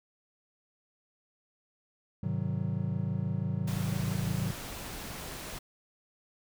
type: chord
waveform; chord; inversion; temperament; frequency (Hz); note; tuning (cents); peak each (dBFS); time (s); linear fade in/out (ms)
triangle; Ab dominant seventh; none; just; 103.83 / 129.78 / 155.74 / 186.89; Ab2 / C3 / Eb3 / Gb3; 0 / -14 / +2 / +18; -33; 2.23-4.51; 5
type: noise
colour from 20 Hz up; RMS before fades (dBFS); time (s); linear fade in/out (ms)
pink; -41; 3.67-5.59; 10
effects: none